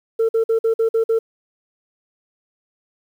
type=tone bursts; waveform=sine; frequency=451.5 Hz; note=A4; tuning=45 cents sharp; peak=-12 dBFS; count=7; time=0.19-1.19 s; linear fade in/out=10 ms; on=100 ms; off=50 ms; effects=tanh soft clip ceiling -12 dBFS + 8-bit